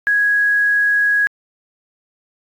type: tone with quantisation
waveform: sine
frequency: 1661.2 Hz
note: G#6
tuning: in tune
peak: -12 dBFS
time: 0.07-1.27 s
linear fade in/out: 0 ms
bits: 7
effects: AAC 48 kbps